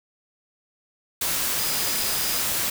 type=tone in noise; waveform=sine; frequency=4948 Hz; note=D#8; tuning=10 cents flat; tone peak=-33 dBFS; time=1.58-2.41 s; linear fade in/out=5 ms; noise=white; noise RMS=-25 dBFS; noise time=1.21-2.7 s; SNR=-11 dB; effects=none